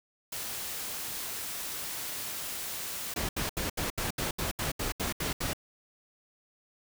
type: noise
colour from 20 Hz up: white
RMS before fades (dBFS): -37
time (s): 0.32-3.14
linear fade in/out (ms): 5
type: noise bursts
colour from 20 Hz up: pink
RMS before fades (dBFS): -32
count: 12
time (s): 3.16-5.534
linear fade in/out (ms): 5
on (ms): 130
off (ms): 74
effects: none